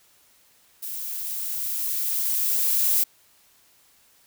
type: noise with level ramp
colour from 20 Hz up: violet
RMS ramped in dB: -33 to -20 dBFS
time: 0.82-3.04 s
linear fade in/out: 10 ms
effects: white hiss -59 dBFS RMS until 4.26 s